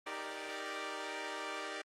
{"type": "chord", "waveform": "10% pulse", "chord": "Eb major seventh", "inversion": "none", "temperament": "equal", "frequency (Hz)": [311.1, 392, 466.2, 587.3], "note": ["Eb4", "G4", "Bb4", "D5"], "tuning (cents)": [0, 0, 0, 0], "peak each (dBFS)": [-38, -36, -38, -36], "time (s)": [0.06, 1.82], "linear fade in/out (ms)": 10, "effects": ["low-pass 7000 Hz 12 dB/octave", "Opus 24 kbps"]}